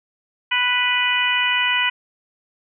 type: harmonic tone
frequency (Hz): 493.9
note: B4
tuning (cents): 0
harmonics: 2 / 3 / 4 / 5 / 6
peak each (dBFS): -25 / -25 / -22 / -22 / -22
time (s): 0.51-1.9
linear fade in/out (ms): 10
effects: none